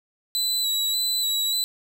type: tone with vibrato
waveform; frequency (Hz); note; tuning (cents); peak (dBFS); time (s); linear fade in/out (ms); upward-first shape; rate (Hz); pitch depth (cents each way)
sawtooth; 3950; B7; 0; -19; 0.35-1.64; 0; square; 1.7; 23
effects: none